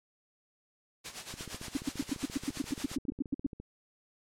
white noise with tremolo, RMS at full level -38 dBFS, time 1.04-2.97 s, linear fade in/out 20 ms, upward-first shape sine, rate 8.6 Hz, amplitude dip 75%
click train, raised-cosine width 3 ms, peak -30 dBFS, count 34, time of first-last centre 1.34-3.6 s, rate 14.6 Hz
sine tone bursts, 277.2 Hz, C#4, in tune, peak -26 dBFS, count 15, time 1.75-3.465 s, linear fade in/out 5 ms, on 21 ms, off 100 ms
effects low-pass 8000 Hz 12 dB/octave + MP3 96 kbps

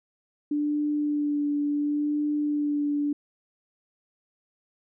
sine tone with vibrato, 293.7 Hz, D4, in tune, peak -23 dBFS, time 0.51-3.13 s, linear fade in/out 5 ms, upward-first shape sine, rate 0.71 Hz, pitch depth 17 cents each way, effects none

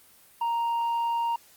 sine tone with tanh clipping, 932.3 Hz, A#5, in tune, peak -25 dBFS, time 0.41-1.36 s, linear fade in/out 5 ms, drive 3 dB, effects white hiss -56 dBFS RMS until 1.56 s + Opus 32 kbps

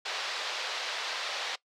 white band-pass noise, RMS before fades -35 dBFS, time 0.05-1.56 s, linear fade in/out 10 ms, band 500 to 4600 Hz, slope 24 dB/octave, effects noise-tail reverb RT60 0.1 s tail -20 dB re dry

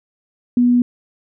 sine tone, 244.1 Hz, B3, 20 cents flat, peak -10 dBFS, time 0.57-0.82 s, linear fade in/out 2 ms, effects none

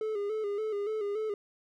triangle tone with vibrato, 420.2 Hz, G#4, 20 cents sharp, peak -28 dBFS, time 0.01-1.34 s, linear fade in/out 2 ms, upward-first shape square, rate 3.5 Hz, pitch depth 59 cents each way, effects none

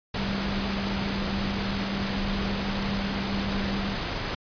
sine tone in noise, 197.4 Hz, G3, 12 cents sharp, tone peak -29 dBFS, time 0.18-3.95 s, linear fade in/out 5 ms, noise pink, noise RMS -30 dBFS, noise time 0.14-4.35 s, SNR -2 dB, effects resampled to 11025 Hz

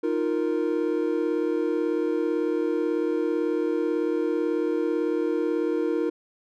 triangle chord, Eb suspended second, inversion none, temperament equal, 311.1 / 349.2 / 466.2 Hz, Eb4 / F4 / Bb4, 0 / 0 / 0 cents, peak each -25 dBFS, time 0.03-6.1 s, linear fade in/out 10 ms, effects none

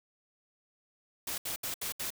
white noise bursts, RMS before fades -36 dBFS, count 5, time 1.27-2.104 s, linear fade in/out 5 ms, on 110 ms, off 71 ms, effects none

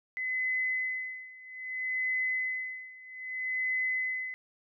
sine tone with tremolo, 2027 Hz, B6, 45 cents sharp, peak -27 dBFS, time 0.17-4.34 s, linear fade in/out 0 ms, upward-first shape sine, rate 0.62 Hz, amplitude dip 90%, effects none

